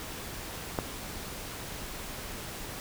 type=click; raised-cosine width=1 ms; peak=-14 dBFS; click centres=0.788 s; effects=pink hiss -40 dBFS RMS until 2.8 s